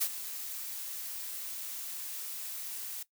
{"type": "noise with ADSR envelope", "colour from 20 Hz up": "blue", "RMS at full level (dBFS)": -28, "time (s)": [0, 3.03], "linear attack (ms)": 20, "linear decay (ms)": 62, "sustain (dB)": -12, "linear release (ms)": 6, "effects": ["noise-tail reverb RT60 0.1 s tail -17 dB re dry"]}